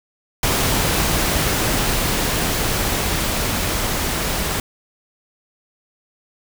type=noise with level ramp; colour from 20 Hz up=pink; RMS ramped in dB=-18 to -22 dBFS; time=0.43-4.6 s; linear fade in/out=2 ms; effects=none